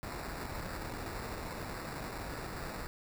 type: noise with sample-and-hold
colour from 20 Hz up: pink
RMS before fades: -41 dBFS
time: 0.03-2.87 s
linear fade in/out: 0 ms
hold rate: 3150 Hz
effects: none